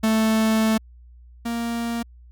45% pulse tone pair in turn, 220.3 / 233.4 Hz, A3 / A#3, +2 / +2 cents, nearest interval minor second, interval 100 cents, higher second, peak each -17 / -24 dBFS, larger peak first, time 0.03-0.78 / 1.45-2.03 s, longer first, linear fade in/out 10 ms, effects added 60 Hz sine -44 dBFS peak until 2.31 s

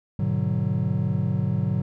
triangle chord, G# half-diminished seventh, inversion none, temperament just, 103.83 / 124.59 / 149.51 / 186.89 Hz, G#2 / B2 / D3 / F#3, 0 / +16 / +31 / +18 cents, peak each -25 dBFS, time 0.19-1.82 s, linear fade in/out 5 ms, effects none

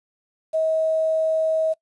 sine tone with quantisation, 638 Hz, D#5, 43 cents sharp, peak -18 dBFS, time 0.53-1.74 s, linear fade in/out 20 ms, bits 8, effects noise-tail reverb RT60 0.1 s tail -23 dB re dry + resampled to 24000 Hz

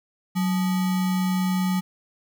sine tone with sample-and-hold, 185 Hz, F#3, in tune, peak -20 dBFS, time 0.35-1.81 s, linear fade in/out 20 ms, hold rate 1050 Hz, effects none

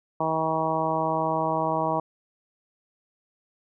harmonic tone, 159.8 Hz, D#3, 47 cents sharp, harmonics 1 / 2 / 3 / 4 / 5 / 6 / 7, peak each -33 / -32 / -33 / -28 / -30 / -28 / -32 dBFS, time 0.2-2 s, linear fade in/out 5 ms, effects none

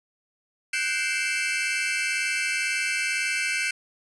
40% pulse tone cluster, 1490 / 1572 / 2102 / 2313 / 2647 Hz, F#6 / G6 / C7 / D7 / E7, +12 / +4 / +7 / -27 / +7 cents, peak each -32 / -32 / -29 / -29 / -29 dBFS, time 0.73-3.71 s, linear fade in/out 5 ms, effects resampled to 24000 Hz + 9-bit

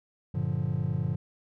triangle chord, G minor seventh, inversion none, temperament just, 98 / 117.6 / 147 / 176.4 Hz, G2 / Bb2 / D3 / F3, 0 / +16 / +2 / +18 cents, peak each -31 / -29 / -28 / -32 dBFS, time 0.34-1.16 s, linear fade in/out 10 ms, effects tanh soft clip ceiling -16 dBFS

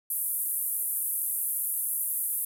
pink band-pass noise, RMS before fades -30 dBFS, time 0.1-2.45 s, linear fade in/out 5 ms, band 10000 to 14000 Hz, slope 48 dB/octave, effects none

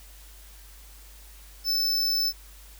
square tone, 5274 Hz, E8, in tune, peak -23 dBFS, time 1.64-2.33 s, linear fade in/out 50 ms, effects added 50 Hz sine -47 dBFS peak until 2.79 s + white hiss -52 dBFS RMS until 2.79 s

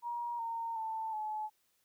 sine tone with pitch steps, 950 / 918.2 / 887.4 / 857.7 Hz, A#5 / A#5 / A5 / A5, +33 / -26 / +14 / -44 cents, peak -35 dBFS, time 0.02-1.5 s, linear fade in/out 50 ms, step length 370 ms, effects white hiss -75 dBFS RMS until 1.84 s

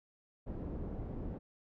pink low-pass noise, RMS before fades -41 dBFS, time 0.46-1.39 s, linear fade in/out 20 ms, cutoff 430 Hz, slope 12 dB/octave, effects none

